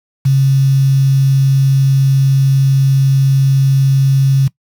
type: tone with quantisation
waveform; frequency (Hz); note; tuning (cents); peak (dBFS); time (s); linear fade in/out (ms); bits
sine; 135.6; C#3; -38; -7; 0.25-4.48; 10; 5
effects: noise-tail reverb RT60 0.1 s tail -20 dB re dry